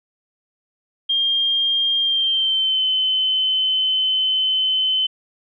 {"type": "tone with pitch glide", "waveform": "sine", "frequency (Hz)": [3209, 3053], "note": ["G7", "G7"], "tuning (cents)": [40, -46], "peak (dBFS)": -16, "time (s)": [1.09, 5.07], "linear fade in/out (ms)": 10, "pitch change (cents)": -86, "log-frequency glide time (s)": [1.99, 2.84], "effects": []}